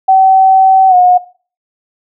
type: tone with pitch glide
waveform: sine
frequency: 764 to 723.2 Hz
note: G5 to F#5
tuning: -45 to -40 cents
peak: -3 dBFS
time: 0.08-1.18 s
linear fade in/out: 10 ms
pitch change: -95 cents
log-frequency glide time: 0.88-0.95 s
effects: noise-tail reverb RT60 0.4 s tail -18 dB re dry